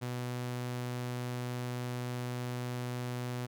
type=tone; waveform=sawtooth; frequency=123.47 Hz; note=B2; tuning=in tune; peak=-31 dBFS; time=0.01-3.47 s; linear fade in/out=20 ms; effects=none